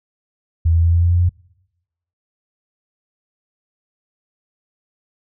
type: tone with pitch steps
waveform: sine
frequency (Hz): 82.41 / 83.37 / 84.34 / 85.32 / 86.31 / 87.31 / 88.32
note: E2 / E2 / E2 / F2 / F2 / F2 / F2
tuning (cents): 0 / +20 / +40 / -40 / -20 / 0 / +20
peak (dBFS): -11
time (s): 0.65-1.294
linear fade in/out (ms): 10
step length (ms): 92
effects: noise-tail reverb RT60 0.9 s tail -23 dB re dry